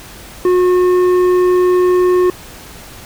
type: tone with tanh clipping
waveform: triangle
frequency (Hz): 362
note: F#4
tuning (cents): -38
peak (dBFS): -10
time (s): 0.45-2.3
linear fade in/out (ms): 2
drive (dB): 13
effects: added 50 Hz sine -44 dBFS peak until 3.05 s + pink hiss -35 dBFS RMS until 3.05 s